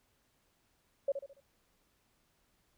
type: tone with echo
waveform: sine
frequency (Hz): 554.4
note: C#5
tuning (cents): 0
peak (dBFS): -27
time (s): 1.08-1.12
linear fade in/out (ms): 5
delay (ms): 71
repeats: 4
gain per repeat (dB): -8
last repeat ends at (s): 1.404
effects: pink hiss -74 dBFS RMS until 2.77 s